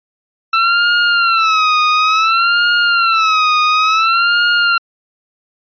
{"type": "tone with vibrato", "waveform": "sawtooth", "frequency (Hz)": 1327, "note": "E6", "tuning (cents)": 11, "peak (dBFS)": -6, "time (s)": [0.53, 4.78], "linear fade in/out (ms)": 5, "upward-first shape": "sine", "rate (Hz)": 0.57, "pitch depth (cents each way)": 120, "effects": ["resampled to 11025 Hz"]}